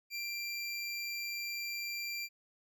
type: tone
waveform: 25% pulse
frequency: 2366 Hz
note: D7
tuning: 12 cents sharp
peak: -33 dBFS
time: 0.1-2.29 s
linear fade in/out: 50 ms
effects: none